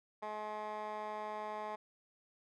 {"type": "tone with band-pass filter", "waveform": "15% pulse", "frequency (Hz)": 212.6, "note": "G#3", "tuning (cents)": 41, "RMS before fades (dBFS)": -42, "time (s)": [0.22, 1.76], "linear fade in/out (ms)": 10, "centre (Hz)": 1000, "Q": 2, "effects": []}